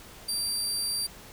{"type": "tone", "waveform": "25% pulse", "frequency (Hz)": 4699, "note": "D8", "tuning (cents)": 0, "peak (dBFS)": -23, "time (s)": [0.28, 1.07], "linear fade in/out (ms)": 10, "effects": ["pink hiss -48 dBFS RMS until 1.32 s"]}